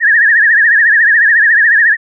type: tone with vibrato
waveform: sine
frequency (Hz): 1760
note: A6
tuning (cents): 0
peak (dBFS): -5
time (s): 0-1.97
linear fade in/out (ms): 50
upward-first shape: triangle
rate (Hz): 14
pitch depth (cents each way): 150
effects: none